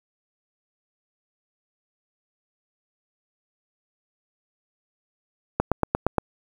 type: click train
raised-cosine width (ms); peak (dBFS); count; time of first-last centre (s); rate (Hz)
1; -5; 6; 5.6-6.183; 8.58
effects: 7-bit